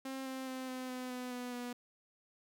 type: tone with pitch steps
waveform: sawtooth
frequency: 265.9 / 262.7 / 259.5 / 256.4 / 253.3 / 250.3 / 247.2 / 244.3 Hz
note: C4 / C4 / C4 / C4 / B3 / B3 / B3 / B3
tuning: +28 / +7 / -14 / -35 / +44 / +23 / +2 / -19 cents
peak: -36 dBFS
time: 0.05-1.73 s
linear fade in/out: 5 ms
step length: 210 ms
effects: none